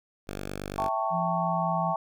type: tone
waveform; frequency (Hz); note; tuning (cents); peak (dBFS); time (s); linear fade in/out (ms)
5% pulse; 49; G1; 0; -23; 0.27-0.89; 20
type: chord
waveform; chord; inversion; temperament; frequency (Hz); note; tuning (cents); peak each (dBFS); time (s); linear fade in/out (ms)
sine; A dominant seventh; second; equal with one note detuned; 659.3 / 784 / 888.7 / 1108.7; E5 / G5 / A5 / C#6; 0 / 0 / +17 / 0; -31; 0.78-1.96; 2
type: tone with pitch glide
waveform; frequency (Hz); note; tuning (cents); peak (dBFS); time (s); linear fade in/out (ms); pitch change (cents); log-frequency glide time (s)
sine; 171.6 to 168.07; F3 to E3; -30 to +34; -30; 1.1-1.95; 50; -36; 1.24-1.78
effects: none